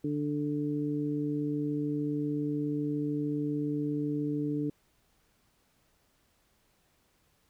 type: harmonic tone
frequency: 147.2 Hz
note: D3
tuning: 4 cents sharp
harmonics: 1 / 2 / 3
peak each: -35 / -30 / -38 dBFS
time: 0.04-4.7 s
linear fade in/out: 5 ms
effects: pink hiss -70 dBFS RMS until 7.49 s